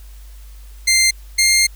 15% pulse tone pair in turn, 2093 / 2115 Hz, C7 / C7, 0 / +18 cents, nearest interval unison, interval 18 cents, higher second, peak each -5 dBFS, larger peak neither, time 0.87-1.11 / 1.38-1.67 s, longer second, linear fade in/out 10 ms, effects added 50 Hz sine -35 dBFS peak until 1.75 s + white hiss -50 dBFS RMS until 1.75 s

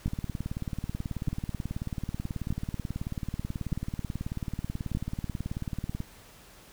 two click trains, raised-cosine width 5 ms, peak -20 / -16 dBFS, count 110 / 5, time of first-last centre 0.08-6.004 / 0.06-4.95 s, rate 18.4 / 0.818 Hz, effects pink hiss -53 dBFS RMS until 6.72 s

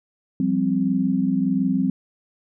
sine chord, F suspended second, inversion none, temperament equal, 174.61 / 196 / 261.6 Hz, F3 / G3 / C4, 0 / 0 / 0 cents, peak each -25 / -22 / -21 dBFS, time 0.4-1.9 s, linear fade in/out 2 ms, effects none

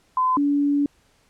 sine tone pair in turn, 1021 / 286.5 Hz, C6 / D4, -43 / -43 cents, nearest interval octave + minor seventh, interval 2200 cents, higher first, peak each -17 dBFS, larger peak neither, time 0.17-0.37 / 0.37-0.86 s, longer second, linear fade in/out 2 ms, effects pink hiss -61 dBFS RMS until 1.29 s + low-pass 10000 Hz 12 dB/octave

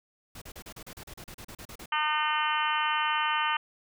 pink noise bursts, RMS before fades -44 dBFS, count 15, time 0.35-1.859 s, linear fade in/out 5 ms, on 67 ms, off 36 ms
harmonic tone, 304.2 Hz, D#4, 39 cents flat, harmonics 3 / 4 / 5 / 6 / 7 / 8 / 9 / 10, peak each -30 / -30 / -34 / -35 / -38 / -39 / -36 / -34 dBFS, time 1.92-3.57 s, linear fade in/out 5 ms
effects none

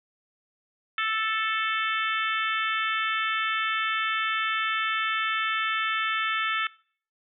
harmonic tone, 440 Hz, A4, in tune, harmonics 3 / 4 / 5 / 6 / 7 / 8, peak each -28 / -30 / -32 / -34 / -35 / -36 dBFS, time 0.98-6.67 s, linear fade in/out 2 ms, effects noise-tail reverb RT60 0.5 s tail -23 dB re dry

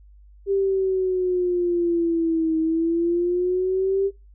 sine exponential two-way sweep, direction down then up, 396.3 to 318.7 to 396.3 Hz, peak -18 dBFS, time 0.46-4.11 s, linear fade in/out 50 ms, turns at 2.58 s, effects noise-tail reverb RT60 0.2 s tail -17 dB re dry + added 50 Hz sine -46 dBFS peak until 4.34 s

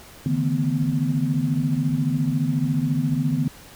sine tone cluster, 143.6 / 157.9 / 226.4 / 250.1 Hz, D3 / D#3 / A3 / B3, -39 / +26 / +50 / +22 cents, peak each -24 / -24 / -30 / -24 dBFS, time 0.26-3.48 s, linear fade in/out 2 ms, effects pink hiss -45 dBFS RMS until 3.75 s

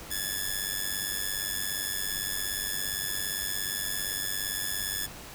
5% pulse ring-modulated tone, 1717 Hz, A6, 43 cents flat, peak -16 dBFS, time 0.1-5.07 s, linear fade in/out 20 ms, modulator 48.7 Hz, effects pink hiss -44 dBFS RMS until 5.34 s

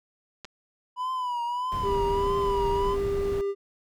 clicks, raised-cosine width 0.2 ms, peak -22 / -26 dBFS, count 2, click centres 0.447 / 0.452 s
triangle tone with vibrato, 987.8 Hz, B5, in tune, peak -25 dBFS, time 0.96-2.97 s, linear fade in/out 50 ms, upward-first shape triangle, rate 1.6 Hz, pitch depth 86 cents each way
brown noise, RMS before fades -33 dBFS, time 1.72-3.41 s, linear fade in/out 0 ms
triangle tone, 398.4 Hz, G4, 28 cents sharp, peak -23 dBFS, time 1.82-3.55 s, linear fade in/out 50 ms
effects none

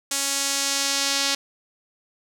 sawtooth tone with band-pass filter sweep, 277.2 Hz, C#4, in tune, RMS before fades -24 dBFS, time 0.11-1.35 s, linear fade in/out 5 ms, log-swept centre 7700 to 4900 Hz, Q 1.4, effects none

